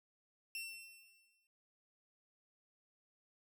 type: tone with exponential decay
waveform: sawtooth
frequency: 2701 Hz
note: E7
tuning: 42 cents sharp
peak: -37 dBFS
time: 0.55-1.47 s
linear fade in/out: 1 ms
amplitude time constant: 200 ms
effects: none